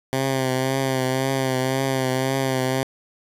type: tone with vibrato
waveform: 10% pulse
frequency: 131.9 Hz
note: C3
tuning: 14 cents sharp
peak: -12 dBFS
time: 0.13-2.83 s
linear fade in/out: 0 ms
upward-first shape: triangle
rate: 1.9 Hz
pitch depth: 44 cents each way
effects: resampled to 32000 Hz + 8-bit